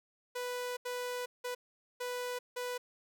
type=tone bursts at uneven times; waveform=sawtooth; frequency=493.9 Hz; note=B4; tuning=in tune; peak=-32 dBFS; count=5; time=0.35-0.77 / 0.85-1.26 / 1.44-1.55 / 2-2.39 / 2.56-2.78 s; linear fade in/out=10 ms; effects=none